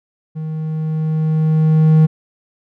triangle tone with level ramp, 157.1 Hz, D#3, 17 cents sharp, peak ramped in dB -20 to -4 dBFS, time 0.35-2.07 s, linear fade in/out 20 ms, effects none

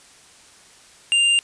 square tone, 2794 Hz, F7, in tune, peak -15 dBFS, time 1.12-1.39 s, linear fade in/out 0 ms, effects white hiss -49 dBFS RMS until 1.43 s + resampled to 22050 Hz

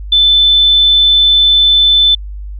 sine tone, 3520 Hz, A7, in tune, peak -5 dBFS, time 0.12-2.15 s, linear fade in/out 5 ms, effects added 50 Hz sine -22 dBFS peak until 2.59 s

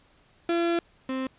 35% pulse tone pair in turn, 340 / 262 Hz, F4 / C4, -46 / +2 cents, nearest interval perfect fourth, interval 452 cents, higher first, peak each -21 / -26 dBFS, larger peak first, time 0.49-0.79 / 1.09-1.27 s, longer first, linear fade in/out 2 ms, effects pink hiss -61 dBFS RMS until 1.38 s + resampled to 8000 Hz

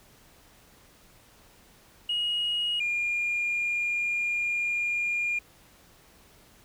sine tone pair in turn, 2886 / 2413 Hz, F#7 / D7, -44 / +46 cents, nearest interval minor third, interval 310 cents, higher first, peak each -24 dBFS, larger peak neither, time 2.09-2.8 / 2.8-5.39 s, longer second, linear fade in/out 5 ms, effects tanh soft clip ceiling -22 dBFS + pink hiss -57 dBFS RMS until 6.64 s

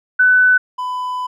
sine / triangle tone pair in turn, 1500 / 1001.1 Hz, F#6 / B5, +23 / +23 cents, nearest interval perfect fifth, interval 700 cents, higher first, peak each -8 / -18 dBFS, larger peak first, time 0.19-0.58 / 0.78-1.27 s, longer second, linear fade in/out 10 ms, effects none

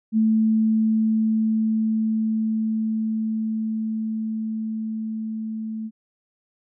sine tone with level ramp, 220 Hz, A3, in tune, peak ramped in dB -15 to -27 dBFS, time 0.12-5.91 s, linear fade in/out 50 ms, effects none

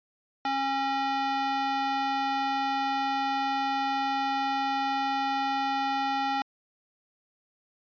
square tone with high-pass filter, 272.2 Hz, C#4, 31 cents flat, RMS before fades -28 dBFS, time 0.45-6.42 s, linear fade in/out 2 ms, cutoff 610 Hz, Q 2.3, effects resampled to 11025 Hz

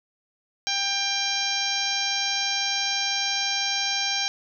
harmonic tone, 794 Hz, G5, 22 cents sharp, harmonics 1 / 2 / 3 / 4 / 5 / 6 / 7 / 8, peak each -33 / -34 / -31 / -31 / -30 / -34 / -29 / -34 dBFS, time 0.67-4.28 s, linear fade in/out 0 ms, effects none

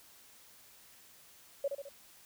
sine tone with echo, 560 Hz, C#5, 18 cents sharp, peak -29 dBFS, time 1.64-1.68 s, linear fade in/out 5 ms, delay 70 ms, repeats 3, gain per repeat -5 dB, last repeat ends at 1.89 s, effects white hiss -59 dBFS RMS until 2.25 s

